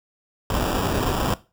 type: noise with sample-and-hold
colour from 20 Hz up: pink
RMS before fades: -23 dBFS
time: 0.5-1.34 s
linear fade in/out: 2 ms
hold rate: 2100 Hz
effects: noise-tail reverb RT60 0.3 s tail -18 dB re dry